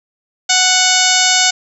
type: harmonic tone with a mistuned harmonic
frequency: 740 Hz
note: F#5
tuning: in tune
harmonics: 1 / 2 / 3 / 4 / 5 / 6 / 7 / 8 / 9 / 10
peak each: -19 / -19 / -19 / -19 / -19 / -19 / -19 / -19 / -19 / -19 dBFS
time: 0.49-1.51 s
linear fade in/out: 10 ms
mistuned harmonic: 5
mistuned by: -31 cents
effects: none